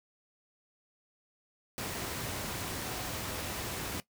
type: tone in noise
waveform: sine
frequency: 740 Hz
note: F#5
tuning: in tune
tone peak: -47 dBFS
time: 2.83-3.09 s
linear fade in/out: 0 ms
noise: pink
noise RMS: -37 dBFS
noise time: 1.78-4 s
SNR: -13 dB
effects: noise-tail reverb RT60 0.1 s tail -17 dB re dry + high-pass 60 Hz 12 dB/octave